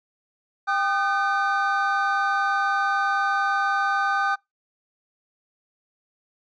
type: tone cluster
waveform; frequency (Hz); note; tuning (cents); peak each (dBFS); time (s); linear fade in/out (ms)
triangle; 793 / 1221 / 1528; G5 / D#6 / G6; +20 / -33 / -45; -23; 0.67-4.36; 20
effects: noise-tail reverb RT60 0.2 s tail -25 dB re dry + resampled to 16000 Hz